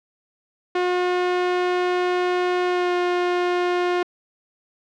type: tone with pitch glide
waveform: sawtooth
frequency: 360 to 355.9 Hz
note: F#4 to F4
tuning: -47 to +33 cents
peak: -15 dBFS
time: 0.75-4.03 s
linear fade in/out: 5 ms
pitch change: -20 cents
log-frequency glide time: 2.65-2.94 s
effects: low-pass 3000 Hz 12 dB/octave